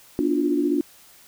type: tone cluster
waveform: sine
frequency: 243.7 / 292.4 / 339.7 / 354.6 Hz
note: B3 / D4 / F4 / F4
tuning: -23 / -7 / -48 / +26 cents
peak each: -28 / -21 / -28 / -25 dBFS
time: 0.19-0.81 s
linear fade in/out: 0 ms
effects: white hiss -51 dBFS RMS until 1.27 s